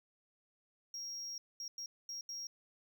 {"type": "tone bursts at uneven times", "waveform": "triangle", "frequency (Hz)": 5600, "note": "F8", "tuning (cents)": 4, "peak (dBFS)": -40, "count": 5, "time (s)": [[0.94, 1.38], [1.6, 1.68], [1.78, 1.86], [2.09, 2.21], [2.29, 2.47]], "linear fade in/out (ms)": 2, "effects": []}